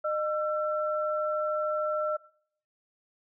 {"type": "tone pair together", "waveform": "sine", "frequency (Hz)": [611, 1343.4], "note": ["D#5", "E6"], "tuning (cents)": [-32, 32], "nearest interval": "octave + major second", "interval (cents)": 1364, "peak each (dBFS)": [-28, -31], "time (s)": [0.04, 2.17], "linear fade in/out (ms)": 10, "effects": ["noise-tail reverb RT60 0.6 s tail -21 dB re dry"]}